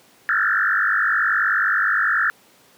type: tone with frequency modulation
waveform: sine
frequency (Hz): 1570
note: G6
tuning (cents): +2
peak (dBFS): -16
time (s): 0.29-2.3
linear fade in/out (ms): 0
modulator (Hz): 49.5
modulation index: 5
effects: pink hiss -53 dBFS RMS until 2.77 s + high-pass 200 Hz 12 dB/octave